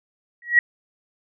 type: tone with exponential growth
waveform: sine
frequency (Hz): 1912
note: A#6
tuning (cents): +43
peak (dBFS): -7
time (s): 0.42-0.59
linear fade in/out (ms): 2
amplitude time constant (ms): 36
effects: none